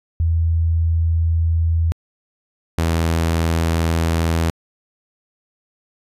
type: tone pair in turn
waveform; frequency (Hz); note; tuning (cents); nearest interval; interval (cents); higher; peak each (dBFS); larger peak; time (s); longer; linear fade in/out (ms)
sine / sawtooth; 82.41 / 82.41; E2 / E2; 0 / 0; unison; 0; neither; -14 / -12; second; 0.2-1.92 / 2.78-4.5; neither; 0
effects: resampled to 32000 Hz